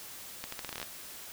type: accelerating click train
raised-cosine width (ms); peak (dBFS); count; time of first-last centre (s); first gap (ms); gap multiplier
0.2; -20; 11; 0.44-0.828; 84; 0.81
effects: white hiss -46 dBFS RMS until 1.32 s